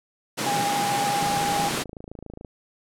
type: high-pass noise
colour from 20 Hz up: pink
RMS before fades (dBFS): -27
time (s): 0.37-1.84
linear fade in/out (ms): 20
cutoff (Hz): 120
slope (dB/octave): 96
type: tone with vibrato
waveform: sine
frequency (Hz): 812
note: G#5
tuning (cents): -39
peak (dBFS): -23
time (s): 0.46-1.69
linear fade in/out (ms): 5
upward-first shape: triangle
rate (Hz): 14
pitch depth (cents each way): 23
type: click train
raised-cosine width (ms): 2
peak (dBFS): -25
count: 34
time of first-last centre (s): 1.23-2.448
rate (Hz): 27.1
effects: low-pass 11000 Hz 12 dB/octave